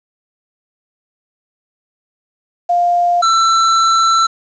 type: tone pair in turn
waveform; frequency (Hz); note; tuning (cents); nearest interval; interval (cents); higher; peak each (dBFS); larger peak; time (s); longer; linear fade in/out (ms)
sine / square; 701 / 1337.1; F5 / E6; +6 / +24; major seventh; 1118; second; -10; neither; 2.69-3.22 / 3.22-4.27; second; 10
effects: resampled to 16000 Hz + 7-bit